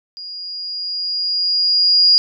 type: tone with level ramp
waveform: sine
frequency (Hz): 4859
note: D#8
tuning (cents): -42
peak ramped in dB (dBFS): -29 to -7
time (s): 0.17-2.18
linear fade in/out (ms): 0
effects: none